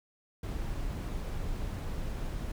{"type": "noise", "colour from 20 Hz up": "brown", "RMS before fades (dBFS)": -35, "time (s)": [0.43, 2.52], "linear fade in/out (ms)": 5, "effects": []}